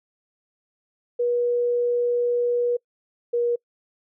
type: tone pair in turn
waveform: sine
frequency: 482.8 / 477 Hz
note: B4 / A#4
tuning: -39 / +40 cents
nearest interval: unison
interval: 21 cents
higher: first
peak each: -19 dBFS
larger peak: neither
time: 1.19-2.77 / 3.33-3.56 s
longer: first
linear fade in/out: 10 ms
effects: noise-tail reverb RT60 0.1 s tail -26 dB re dry